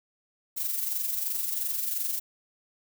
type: noise with amplitude modulation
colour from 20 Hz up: violet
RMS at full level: -28 dBFS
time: 0.56-2.2 s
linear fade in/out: 20 ms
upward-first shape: sine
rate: 22.9 Hz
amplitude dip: 50%
effects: none